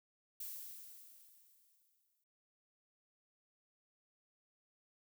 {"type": "noise with exponential decay", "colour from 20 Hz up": "violet", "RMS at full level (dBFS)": -44, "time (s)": [0.4, 2.24], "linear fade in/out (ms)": 5, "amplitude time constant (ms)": 400, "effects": []}